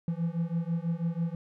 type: beating tone pair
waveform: triangle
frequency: 164.81 / 170.91 Hz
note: E3 / F3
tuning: 0 / -37 cents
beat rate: 6.1 Hz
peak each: -29 dBFS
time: 0.08-1.35 s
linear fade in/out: 2 ms
effects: none